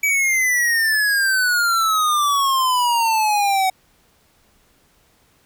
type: exponential sweep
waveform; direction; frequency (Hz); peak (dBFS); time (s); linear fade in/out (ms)
square; down; 2301 to 748; -16; 0.03-3.7; 5
effects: pink hiss -58 dBFS RMS until 5.45 s